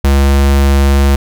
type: tone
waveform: square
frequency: 69.3 Hz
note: C#2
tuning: in tune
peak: -7 dBFS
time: 0.04-1.16 s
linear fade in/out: 5 ms
effects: none